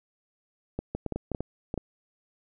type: clicks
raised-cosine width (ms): 2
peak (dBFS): -17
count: 10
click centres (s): 0.79 / 0.95 / 1.063 / 1.123 / 1.16 / 1.317 / 1.348 / 1.406 / 1.741 / 1.777
effects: none